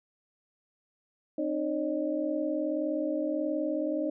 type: tone cluster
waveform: sine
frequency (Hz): 264.6 / 306.3 / 550 / 609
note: C4 / D#4 / C#5 / D#5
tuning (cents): +20 / -27 / -14 / -37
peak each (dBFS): -38 / -30 / -34 / -34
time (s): 1.38-4.1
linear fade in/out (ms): 5
effects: none